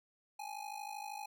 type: ring-modulated tone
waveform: square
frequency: 833 Hz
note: G#5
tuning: 5 cents sharp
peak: -40 dBFS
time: 0.39-1.26 s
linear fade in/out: 5 ms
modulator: 26.4 Hz
effects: none